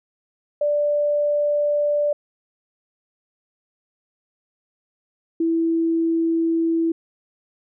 sine tone pair in turn, 587.3 / 329.6 Hz, D5 / E4, 0 / 0 cents, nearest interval minor seventh, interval 1000 cents, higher first, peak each -17 dBFS, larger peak neither, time 0.61-2.13 / 5.4-6.92 s, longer neither, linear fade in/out 5 ms, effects none

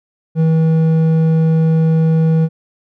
sine tone with hard clipping, 161 Hz, E3, 41 cents flat, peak -11 dBFS, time 0.35-2.49 s, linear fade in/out 50 ms, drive 6 dB, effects none

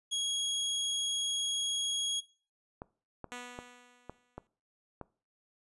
sawtooth tone, 3311 Hz, G#7, 6 cents flat, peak -27 dBFS, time 0.11-2.21 s, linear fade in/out 20 ms
clicks, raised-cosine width 1 ms, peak -27 dBFS, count 6, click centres 2.819 / 3.243 / 3.589 / 4.096 / 4.38 / 5.013 s
5% pulse tone with exponential decay, 245.6 Hz, B3, 9 cents flat, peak -28 dBFS, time 3.32-4.47 s, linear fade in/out 0 ms, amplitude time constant 250 ms
effects noise-tail reverb RT60 0.4 s tail -21 dB re dry + resampled to 24000 Hz

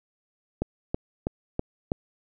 click train, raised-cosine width 2 ms, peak -12 dBFS, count 5, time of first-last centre 0.62-1.919 s, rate 3.08 Hz, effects none

